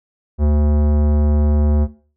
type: tone with tanh clipping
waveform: sine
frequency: 74.2 Hz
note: D2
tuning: 18 cents sharp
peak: -14 dBFS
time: 0.38-1.88 s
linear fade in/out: 50 ms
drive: 18 dB
effects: noise-tail reverb RT60 0.4 s tail -17 dB re dry